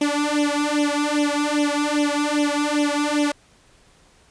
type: tone with flanger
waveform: sawtooth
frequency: 293.7 Hz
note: D4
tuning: in tune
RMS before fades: -21 dBFS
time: 0.01-3.32 s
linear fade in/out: 5 ms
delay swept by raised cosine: 0.32 to 2.62 ms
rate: 2.5 Hz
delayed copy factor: +1
effects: pink hiss -55 dBFS RMS until 4.3 s + resampled to 22050 Hz